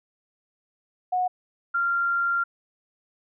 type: tone pair in turn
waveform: sine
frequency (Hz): 731 / 1386.3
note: F#5 / F6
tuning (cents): -21 / -13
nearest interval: major seventh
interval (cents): 1108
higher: second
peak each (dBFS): -21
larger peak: neither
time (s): 1.12-1.28 / 1.74-2.44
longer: second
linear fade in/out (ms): 10
effects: none